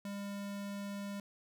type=tone; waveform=square; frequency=200.9 Hz; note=G3; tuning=43 cents sharp; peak=-40 dBFS; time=0.05-1.2 s; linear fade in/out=2 ms; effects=none